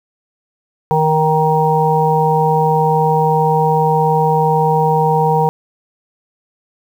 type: harmonic tone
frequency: 156.6 Hz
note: D#3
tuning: 11 cents sharp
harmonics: 1 / 3 / 5 / 6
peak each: -16 / -16 / -16 / -16 dBFS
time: 0.91-5.49 s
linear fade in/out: 0 ms
effects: 7-bit